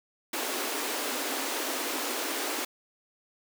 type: high-pass noise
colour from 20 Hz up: pink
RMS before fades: -32 dBFS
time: 0.33-2.65 s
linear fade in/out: 5 ms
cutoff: 250 Hz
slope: 96 dB/octave
effects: none